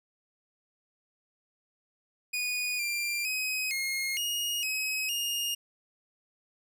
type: tone with pitch steps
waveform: sawtooth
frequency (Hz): 2467 / 2377 / 2527 / 2147 / 2868 / 2547 / 2840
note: D#7 / D7 / D#7 / C7 / F7 / D#7 / F7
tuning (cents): -15 / +20 / +26 / +44 / +45 / +40 / +28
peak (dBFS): -26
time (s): 2.33-5.55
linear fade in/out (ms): 10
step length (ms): 460
effects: none